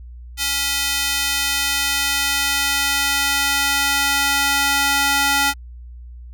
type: tone with high-pass filter sweep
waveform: square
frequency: 280 Hz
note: C#4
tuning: 18 cents sharp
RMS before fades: -19 dBFS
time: 0.37-5.54 s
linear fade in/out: 50 ms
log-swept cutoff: 2700 to 1100 Hz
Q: 0.77
effects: added 60 Hz sine -34 dBFS peak until 6.33 s